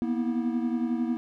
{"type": "tone cluster", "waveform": "triangle", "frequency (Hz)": [238.5, 249.5, 324.2], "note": ["A#3", "B3", "E4"], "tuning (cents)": [40, 18, -29], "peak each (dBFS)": [-25, -30, -30], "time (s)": [0.02, 1.17], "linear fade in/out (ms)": 0, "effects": []}